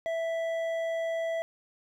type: tone with hard clipping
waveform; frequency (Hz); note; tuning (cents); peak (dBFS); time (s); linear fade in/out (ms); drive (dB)
triangle; 659.3; E5; 0; -30; 0.06-1.42; 0; 11
effects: none